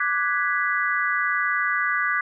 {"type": "chord", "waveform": "sine", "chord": "G# half-diminished seventh", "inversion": "second", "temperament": "equal", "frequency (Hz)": [1174.7, 1480, 1661.2, 1975.5], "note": ["D6", "F#6", "G#6", "B6"], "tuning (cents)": [0, 0, 0, 0], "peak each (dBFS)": -26, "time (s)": [0, 2.21], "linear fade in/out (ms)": 5, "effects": []}